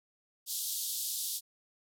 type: band-pass noise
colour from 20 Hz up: white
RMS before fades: -36 dBFS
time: 0.46-1.41 s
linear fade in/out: 50 ms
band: 3400 to 15000 Hz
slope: 48 dB/octave
effects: none